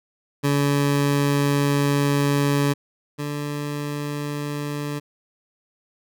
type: tone pair in turn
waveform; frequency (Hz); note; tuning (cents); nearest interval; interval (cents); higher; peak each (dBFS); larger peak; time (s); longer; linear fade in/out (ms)
20% pulse; 142.4 / 145.98; C#3 / D3; +47 / -10; unison; 43; second; -13 / -21; first; 0.43-2.74 / 3.18-5; first; 20
effects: none